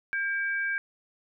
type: tone pair together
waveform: sine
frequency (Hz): 1600 / 2293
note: G6 / D7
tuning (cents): +35 / -42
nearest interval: tritone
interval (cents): 623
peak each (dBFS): -27 / -34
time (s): 0.13-0.78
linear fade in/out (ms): 0
effects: none